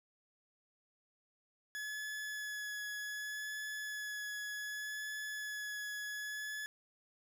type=tone with vibrato; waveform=40% pulse; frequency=1700 Hz; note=G#6; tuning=40 cents sharp; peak=-39 dBFS; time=1.75-6.66 s; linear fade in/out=0 ms; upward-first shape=sine; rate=0.66 Hz; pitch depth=13 cents each way; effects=none